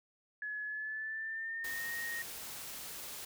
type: tone with pitch glide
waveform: sine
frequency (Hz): 1700 to 1864.6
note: G#6 to A#6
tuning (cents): +40 to 0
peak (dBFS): -37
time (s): 0.42-2.22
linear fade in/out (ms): 2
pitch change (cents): +160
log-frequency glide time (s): 0.64-1.91
type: noise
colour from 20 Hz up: white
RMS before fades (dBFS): -45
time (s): 1.64-3.25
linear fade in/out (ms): 5
effects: none